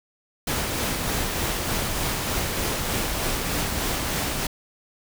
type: noise with tremolo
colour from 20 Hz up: pink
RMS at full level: -25 dBFS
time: 0.47-4.47 s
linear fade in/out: 5 ms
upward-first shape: sine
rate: 3.3 Hz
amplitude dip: 25%
effects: none